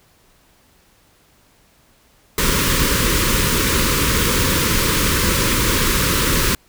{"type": "band-stop noise", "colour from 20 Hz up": "pink", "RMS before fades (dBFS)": -17, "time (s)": [2.38, 6.55], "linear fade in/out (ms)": 2, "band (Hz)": [560, 940], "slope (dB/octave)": 96, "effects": ["pink hiss -55 dBFS RMS until 6.68 s"]}